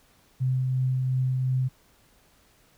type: tone with tremolo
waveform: sine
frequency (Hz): 129.3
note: C3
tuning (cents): -20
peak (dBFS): -21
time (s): 0.4-1.69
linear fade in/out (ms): 20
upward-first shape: triangle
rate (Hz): 2.8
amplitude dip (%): 25
effects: pink hiss -61 dBFS RMS until 2.77 s